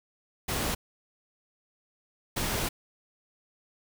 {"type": "noise bursts at uneven times", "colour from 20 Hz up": "pink", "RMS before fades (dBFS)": -30, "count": 2, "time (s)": [[0.48, 0.75], [2.36, 2.69]], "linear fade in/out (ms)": 10, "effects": []}